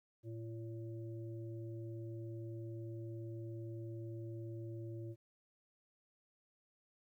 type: harmonic tone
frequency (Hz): 113.6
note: A#2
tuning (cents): -44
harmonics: 1 / 3 / 5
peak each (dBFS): -44 / -48 / -57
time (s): 0.23-5.16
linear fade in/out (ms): 50
effects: 13-bit